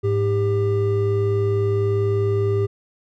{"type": "tone pair together", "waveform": "triangle", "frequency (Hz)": [105.4, 397.5], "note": ["G#2", "G4"], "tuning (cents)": [26, 24], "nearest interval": "octave + major seventh", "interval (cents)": 2298, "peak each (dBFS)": -18, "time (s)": [0.03, 2.67], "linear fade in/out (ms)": 20, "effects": []}